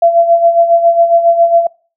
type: tone with tremolo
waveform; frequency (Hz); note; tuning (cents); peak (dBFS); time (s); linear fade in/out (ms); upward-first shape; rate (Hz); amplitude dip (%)
sine; 678; E5; +49; -3; 0.02-1.67; 5; sine; 7.3; 65
effects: noise-tail reverb RT60 0.4 s tail -25 dB re dry